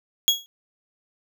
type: tone with exponential decay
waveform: 35% pulse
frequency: 3322 Hz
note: G#7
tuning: in tune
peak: -10 dBFS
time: 0.28-0.46 s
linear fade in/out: 0 ms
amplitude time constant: 38 ms
effects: none